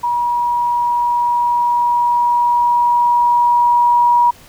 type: tone with level ramp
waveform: sine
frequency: 960 Hz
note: B5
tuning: 49 cents flat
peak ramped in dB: -14 to -8 dBFS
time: 0.03-4.31 s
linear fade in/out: 10 ms
effects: pink hiss -43 dBFS RMS until 4.48 s